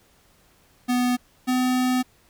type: tone pair in turn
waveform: square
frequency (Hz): 247.4 / 253.3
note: B3 / B3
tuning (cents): +3 / +44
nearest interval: unison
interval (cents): 41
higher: second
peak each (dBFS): -20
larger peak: neither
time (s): 0.88-1.17 / 1.47-2.03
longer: second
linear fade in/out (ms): 20
effects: pink hiss -59 dBFS RMS until 2.29 s